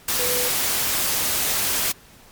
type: tone in noise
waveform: sine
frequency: 493.9 Hz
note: B4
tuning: in tune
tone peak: -26 dBFS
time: 0.19-0.49 s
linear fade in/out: 5 ms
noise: white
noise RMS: -22 dBFS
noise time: 0.08-1.92 s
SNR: -7 dB
effects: pink hiss -49 dBFS RMS until 2.31 s + MP3 96 kbps